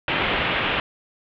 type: low-pass noise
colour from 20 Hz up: white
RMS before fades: -23 dBFS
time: 0.08-0.8 s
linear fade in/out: 2 ms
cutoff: 3200 Hz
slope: 48 dB/octave
effects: none